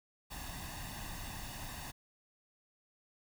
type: noise with comb filter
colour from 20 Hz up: pink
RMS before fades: -44 dBFS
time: 0.3-1.92 s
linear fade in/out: 20 ms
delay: 1.1 ms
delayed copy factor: +0.7
effects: none